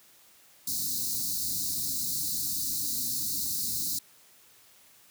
white band-stop noise, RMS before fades -31 dBFS, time 0.67-3.99 s, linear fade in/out 5 ms, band 320 to 3900 Hz, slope 96 dB/octave, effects white hiss -58 dBFS RMS until 5.1 s + high-pass 60 Hz 12 dB/octave

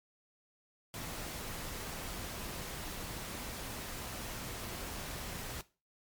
pink noise, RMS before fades -42 dBFS, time 0.94-5.61 s, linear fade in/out 0 ms, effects noise-tail reverb RT60 0.3 s tail -17 dB re dry + MP3 96 kbps

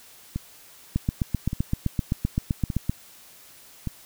two click trains, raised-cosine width 5 ms, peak -15 / -10 dBFS, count 4 / 16, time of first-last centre 0.36-3.873 / 0.96-2.895 s, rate 0.854 / 7.75 Hz, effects white hiss -50 dBFS RMS until 4.05 s

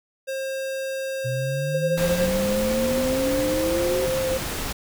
square tone, 534 Hz, C5, 35 cents sharp, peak -27 dBFS, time 0.27-2.28 s, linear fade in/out 20 ms
sine exponential sweep, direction up, 123.2 to 381.4 Hz, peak -25 dBFS, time 1.24-4.07 s, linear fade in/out 20 ms
sine tone with vibrato, 523.3 Hz, C5, in tune, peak -22 dBFS, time 1.74-4.38 s, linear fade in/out 10 ms, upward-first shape triangle, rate 5 Hz, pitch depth 16 cents each way
pink noise, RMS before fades -29 dBFS, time 1.97-4.73 s, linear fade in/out 10 ms
effects none

